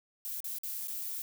violet noise with dropouts, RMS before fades -38 dBFS, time 0.25-1.22 s, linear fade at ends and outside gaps 0 ms, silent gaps 0.404-0.443 / 0.585-0.634 / 0.873-0.882 s, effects none

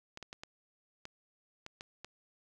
clicks, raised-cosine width 0.2 ms, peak -27 dBFS, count 8, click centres 0.174 / 0.227 / 0.329 / 0.435 / 1.054 / 1.664 / 1.809 / 2.046 s, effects none

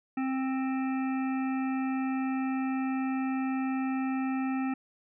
harmonic tone, 263.6 Hz, C4, 13 cents sharp, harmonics 1 / 3 / 5 / 7 / 9 / 10, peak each -28 / -38 / -42 / -45 / -47 / -48 dBFS, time 0.17-4.74 s, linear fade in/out 5 ms, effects none

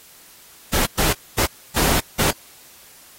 pink noise bursts at uneven times, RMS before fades -19 dBFS, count 5, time 0.73-0.86 / 0.98-1.13 / 1.38-1.46 / 1.76-2 / 2.19-2.31 s, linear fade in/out 5 ms, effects white hiss -47 dBFS RMS until 3.18 s + AAC 48 kbps

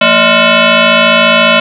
sine tone with frequency modulation, 987.8 Hz, B5, in tune, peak -4 dBFS, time 0.01-1.6 s, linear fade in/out 5 ms, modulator 406 Hz, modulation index 5.5, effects none

